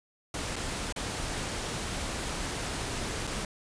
pink noise with dropouts, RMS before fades -34 dBFS, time 0.34-3.45 s, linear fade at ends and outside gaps 2 ms, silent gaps 0.558-0.563 / 0.925-0.961 / 3.27-3.274 s, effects resampled to 22050 Hz

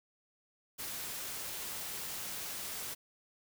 white noise, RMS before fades -41 dBFS, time 0.78-2.95 s, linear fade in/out 20 ms, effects none

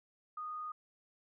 sine tone with frequency modulation, 1235 Hz, D#6, 13 cents flat, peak -39 dBFS, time 0.37-0.72 s, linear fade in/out 5 ms, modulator 39.7 Hz, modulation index 0.24, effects none

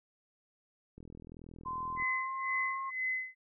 click train, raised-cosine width 3 ms, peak -37 dBFS, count 44, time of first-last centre 0.98-2.024 s, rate 41.2 Hz
sine tone with pitch glide, 1032 to 1074 Hz, C6 to C6, -24 to +45 cents, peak -35 dBFS, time 1.65-2.91 s, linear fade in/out 20 ms, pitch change +69 cents, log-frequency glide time 1.85-2.52 s
sine tone with tremolo, 2034 Hz, C7, 50 cents flat, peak -30 dBFS, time 1.96-3.35 s, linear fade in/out 50 ms, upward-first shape sine, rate 2 Hz, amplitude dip 90%
effects none

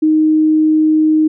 sine tone, 311.1 Hz, D#4, in tune, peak -8 dBFS, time 0.02-1.28 s, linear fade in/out 10 ms, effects none

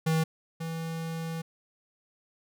square tone pair in turn, 160.5 / 163.68 Hz, E3 / E3, -46 / -12 cents, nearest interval unison, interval 34 cents, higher second, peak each -24 / -33 dBFS, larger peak first, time 0.06-0.24 / 0.6-1.42 s, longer second, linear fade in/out 10 ms, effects none

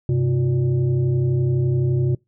sine tone with frequency modulation, 130.4 Hz, C3, 5 cents flat, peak -16 dBFS, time 0.09-2.15 s, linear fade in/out 2 ms, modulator 229 Hz, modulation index 0.7, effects noise-tail reverb RT60 0.2 s tail -25 dB re dry

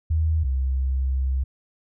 sine tone pair in turn, 79.4 / 65.83 Hz, D#2 / C2, +36 / +11 cents, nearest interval minor third, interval 325 cents, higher first, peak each -18 / -20 dBFS, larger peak first, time 0.1-0.44 / 0.44-1.44 s, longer second, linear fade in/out 10 ms, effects none

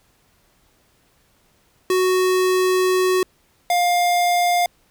square tone pair in turn, 370 / 705.2 Hz, F#4 / F5, 0 / +17 cents, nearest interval major seventh, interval 1117 cents, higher second, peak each -16 dBFS, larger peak neither, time 1.9-3.23 / 3.7-4.66 s, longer first, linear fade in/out 2 ms, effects pink hiss -60 dBFS RMS until 4.9 s

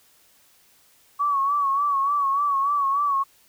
sine tone with vibrato, 1126 Hz, C#6, 27 cents sharp, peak -19 dBFS, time 1.19-3.24 s, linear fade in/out 20 ms, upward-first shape sine, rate 3.4 Hz, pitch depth 63 cents each way, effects white hiss -58 dBFS RMS until 3.48 s

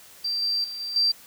sine tone with level steps, 4699 Hz, D8, in tune, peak -24 / -22 / -32 / -29 / -18 dBFS, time 0.24-1.12 s, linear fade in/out 10 ms, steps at 0.42 / 0.64 / 0.8 / 0.96 s, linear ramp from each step 2 ms, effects white hiss -49 dBFS RMS until 1.26 s

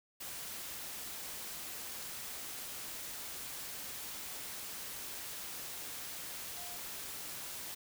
sine tone in noise, 706 Hz, F5, 19 cents sharp, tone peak -52 dBFS, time 6.57-6.77 s, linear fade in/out 10 ms, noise white, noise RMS -44 dBFS, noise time 0.2-7.75 s, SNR -11 dB, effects none

